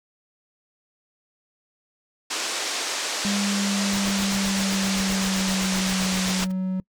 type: band-pass noise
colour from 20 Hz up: white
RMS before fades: -28 dBFS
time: 2.3-6.45 s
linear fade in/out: 10 ms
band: 280 to 7300 Hz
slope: 24 dB/octave
type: tone with pitch glide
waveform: triangle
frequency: 201.4 to 186.83 Hz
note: G3 to F#3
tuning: +47 to +17 cents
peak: -21 dBFS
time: 3.25-6.8 s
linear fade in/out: 0 ms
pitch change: -130 cents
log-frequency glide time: 3.36-6.23 s
type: noise with tremolo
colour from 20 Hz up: pink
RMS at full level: -33 dBFS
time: 3.92-6.52 s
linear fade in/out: 10 ms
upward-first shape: sine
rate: 7.7 Hz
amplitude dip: 100%
effects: noise-tail reverb RT60 0.1 s tail -25 dB re dry